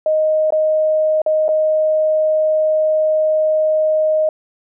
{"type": "tone with dropouts", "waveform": "sine", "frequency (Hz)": 622.3, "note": "D#5", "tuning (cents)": 0, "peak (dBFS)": -12, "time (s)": [0.06, 4.29], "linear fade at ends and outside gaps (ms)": 2, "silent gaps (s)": [[0.505, 0.523], [1.218, 1.262], [1.482, 1.489]], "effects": []}